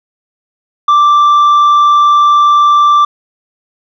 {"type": "tone with tanh clipping", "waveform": "triangle", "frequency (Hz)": 1174.7, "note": "D6", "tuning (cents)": 0, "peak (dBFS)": -5, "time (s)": [0.88, 3.05], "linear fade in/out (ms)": 5, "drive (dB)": 8, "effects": []}